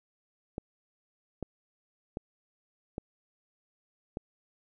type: clicks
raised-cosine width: 2 ms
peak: -21 dBFS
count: 5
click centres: 0.581 / 1.427 / 2.171 / 2.981 / 4.171 s
effects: none